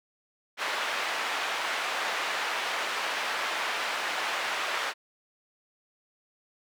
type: band-pass noise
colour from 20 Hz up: white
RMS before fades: -31 dBFS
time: 0.57-4.94 s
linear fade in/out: 50 ms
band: 620 to 2300 Hz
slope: 12 dB/octave
effects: none